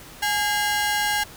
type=ring-modulated tone; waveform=sawtooth; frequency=1230 Hz; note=D#6; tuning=20 cents flat; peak=-14 dBFS; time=0.22-1.24 s; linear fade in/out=10 ms; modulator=392 Hz; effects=pink hiss -43 dBFS RMS until 1.36 s